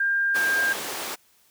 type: tone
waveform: sine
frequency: 1600 Hz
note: G6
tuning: 35 cents sharp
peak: -20 dBFS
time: 0-0.73 s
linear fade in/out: 5 ms
type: high-pass noise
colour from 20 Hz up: pink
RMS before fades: -32 dBFS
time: 0.34-1.16 s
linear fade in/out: 20 ms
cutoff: 380 Hz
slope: 12 dB/octave
effects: white hiss -61 dBFS RMS until 1.5 s